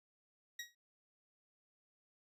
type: tone with exponential decay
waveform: 20% pulse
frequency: 1900 Hz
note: A#6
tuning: 33 cents sharp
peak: -35 dBFS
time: 0.59-0.75 s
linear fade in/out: 5 ms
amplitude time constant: 33 ms
effects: noise-tail reverb RT60 0.1 s tail -26 dB re dry + resampled to 32000 Hz